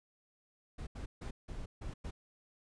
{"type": "noise bursts at uneven times", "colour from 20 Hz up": "brown", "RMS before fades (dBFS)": -42, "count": 6, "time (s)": [[0.78, 0.87], [0.95, 1.06], [1.21, 1.31], [1.48, 1.66], [1.81, 1.94], [2.04, 2.11]], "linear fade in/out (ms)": 10, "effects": ["resampled to 22050 Hz"]}